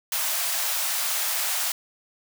white high-pass noise, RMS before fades -26 dBFS, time 0.12-1.72 s, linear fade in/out 2 ms, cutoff 590 Hz, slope 48 dB/octave, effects none

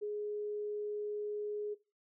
sine tone, 417.5 Hz, G#4, 9 cents sharp, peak -35 dBFS, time 0.01-1.75 s, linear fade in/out 20 ms, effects noise-tail reverb RT60 0.3 s tail -20 dB re dry

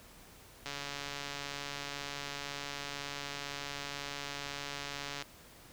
click train, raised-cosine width 0.2 ms, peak -22 dBFS, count 649, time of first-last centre 0.66-5.223 s, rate 142 Hz, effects pink hiss -56 dBFS RMS until 5.72 s

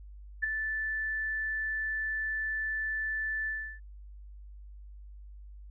sine tone with ADSR envelope, 1755 Hz, A6, 5 cents flat, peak -23 dBFS, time 0.42-3.8 s, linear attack 19 ms, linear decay 9 ms, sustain -7 dB, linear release 330 ms, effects added 50 Hz sine -45 dBFS peak until 5.7 s

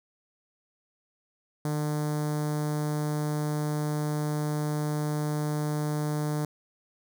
sawtooth tone with notch filter, 150 Hz, D3, 37 cents sharp, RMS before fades -29 dBFS, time 1.65-6.45 s, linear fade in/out 2 ms, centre 2700 Hz, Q 0.64, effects none

